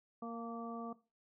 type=harmonic tone with a mistuned harmonic; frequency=231.9 Hz; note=A#3; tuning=9 cents flat; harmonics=1 / 2 / 3 / 4 / 5; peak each=-43 / -48 / -48 / -56 / -48 dBFS; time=0.22-0.93 s; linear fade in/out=5 ms; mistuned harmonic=4; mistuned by=-46 cents; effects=noise-tail reverb RT60 0.3 s tail -17 dB re dry